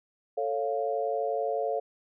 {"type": "chord", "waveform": "sine", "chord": "A augmented", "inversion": "none", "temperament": "equal with one note detuned", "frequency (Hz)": [442.8, 554.4, 698.5], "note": ["A4", "C#5", "E#5"], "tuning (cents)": [11, 0, 0], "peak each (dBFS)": -31, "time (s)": [0.37, 1.8], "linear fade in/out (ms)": 10, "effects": []}